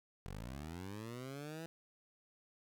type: linear sweep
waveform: 15% pulse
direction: up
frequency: 42.65 to 167 Hz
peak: -38 dBFS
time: 0.26-1.66 s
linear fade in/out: 0 ms
effects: none